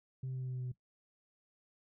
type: tone with pitch steps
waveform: sine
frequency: 130.81 / 130.06 / 129.31 / 128.56 / 127.82 / 127.09 / 126.35 / 125.63 Hz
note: C3 / C3 / C3 / C3 / C3 / C3 / B2 / B2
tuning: 0 / -10 / -20 / -30 / -40 / -50 / +40 / +30 cents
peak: -35 dBFS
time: 0.23-0.718 s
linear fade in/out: 5 ms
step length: 61 ms
effects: noise-tail reverb RT60 0.1 s tail -17 dB re dry + tanh soft clip ceiling -35 dBFS